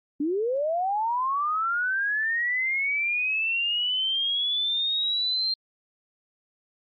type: linear sweep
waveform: sine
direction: up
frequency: 277.2 to 4186 Hz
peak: -23 dBFS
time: 0.2-5.54 s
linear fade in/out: 5 ms
effects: Opus 48 kbps